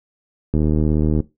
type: click train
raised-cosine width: 3 ms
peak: -6 dBFS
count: 52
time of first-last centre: 0.54-1.203 s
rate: 76.9 Hz
effects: noise-tail reverb RT60 0.2 s tail -17 dB re dry